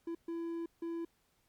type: tone bursts at uneven times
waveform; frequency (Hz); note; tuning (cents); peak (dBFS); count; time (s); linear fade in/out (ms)
triangle; 334.9; E4; +27; -34; 3; 0.07-0.15 / 0.28-0.66 / 0.82-1.05; 5
effects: pink hiss -74 dBFS RMS until 1.48 s + MP3 96 kbps